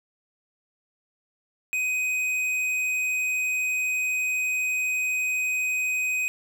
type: tone with tanh clipping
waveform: sine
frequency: 2508 Hz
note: D#7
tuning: 13 cents sharp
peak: -25 dBFS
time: 1.73-6.28 s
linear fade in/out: 0 ms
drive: 11 dB
effects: none